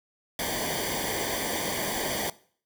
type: noise with comb filter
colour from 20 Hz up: pink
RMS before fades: -30 dBFS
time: 0.39-2.3 s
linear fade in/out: 2 ms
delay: 0.75 ms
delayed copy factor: -0.85
effects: noise-tail reverb RT60 0.5 s tail -20 dB re dry